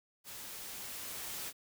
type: noise with level ramp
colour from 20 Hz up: white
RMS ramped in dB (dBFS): -47 to -41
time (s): 0.24-1.53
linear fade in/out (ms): 50
effects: none